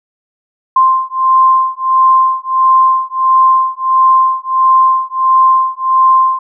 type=beating tone pair; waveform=sine; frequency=1046.5 / 1048 Hz; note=C6 / C6; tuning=0 / +2 cents; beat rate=1.5 Hz; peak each=-10 dBFS; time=0.76-6.39 s; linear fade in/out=5 ms; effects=none